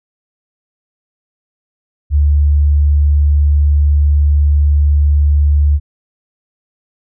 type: tone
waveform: sine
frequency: 73 Hz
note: D2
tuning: 10 cents flat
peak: -7 dBFS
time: 2.1-5.8 s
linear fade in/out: 50 ms
effects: none